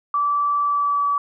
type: tone with pitch glide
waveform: sine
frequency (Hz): 1159 to 1146.3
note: D6 to D6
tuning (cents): -23 to -42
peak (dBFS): -17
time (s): 0.14-1.18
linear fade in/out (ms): 2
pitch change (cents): -19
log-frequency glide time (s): 0.62-1.07
effects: none